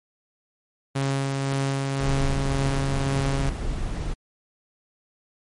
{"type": "tone with tremolo", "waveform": "sawtooth", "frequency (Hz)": 136.8, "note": "C#3", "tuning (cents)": -23, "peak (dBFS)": -18, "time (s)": [0.95, 3.5], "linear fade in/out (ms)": 10, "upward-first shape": "sine", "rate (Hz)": 1.9, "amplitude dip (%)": 25}
{"type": "noise", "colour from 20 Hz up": "brown", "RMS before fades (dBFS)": -27, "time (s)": [1.99, 4.14], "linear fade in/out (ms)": 10}
{"effects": ["MP3 48 kbps"]}